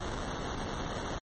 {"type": "noise with sample-and-hold", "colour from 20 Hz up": "pink", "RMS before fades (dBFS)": -36, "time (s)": [0, 1.19], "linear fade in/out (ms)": 10, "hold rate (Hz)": 2450, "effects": ["MP3 32 kbps"]}